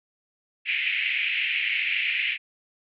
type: band-pass noise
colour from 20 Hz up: pink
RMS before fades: -26 dBFS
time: 0.65-2.38 s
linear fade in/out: 50 ms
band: 2100 to 2800 Hz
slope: 48 dB/octave
effects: none